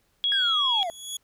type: tone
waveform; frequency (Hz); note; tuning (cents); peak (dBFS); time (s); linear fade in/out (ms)
sine; 3322; G#7; 0; -21; 0.24-0.83; 0
type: linear sweep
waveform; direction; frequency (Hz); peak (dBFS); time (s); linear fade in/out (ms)
triangle; down; 1661.2 to 646; -25; 0.32-0.9; 0
type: tone with exponential growth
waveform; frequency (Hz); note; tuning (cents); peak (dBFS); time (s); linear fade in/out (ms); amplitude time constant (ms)
20% pulse; 3362; G#7; +20; -23; 0.57-1.17; 5; 130
effects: pink hiss -68 dBFS RMS until 1.23 s